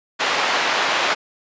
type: band-pass noise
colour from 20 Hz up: pink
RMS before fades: -20 dBFS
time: 0.19-1.15 s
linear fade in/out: 20 ms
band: 700 to 3700 Hz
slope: 12 dB/octave
effects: resampled to 16000 Hz